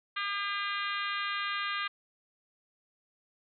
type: harmonic tone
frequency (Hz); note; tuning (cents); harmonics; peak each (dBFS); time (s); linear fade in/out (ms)
402.9; G4; +48; 3 / 4 / 5 / 6 / 7 / 8 / 9 / 10; -35 / -37 / -39 / -41 / -42 / -43 / -44 / -45; 0.16-1.88; 10
effects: none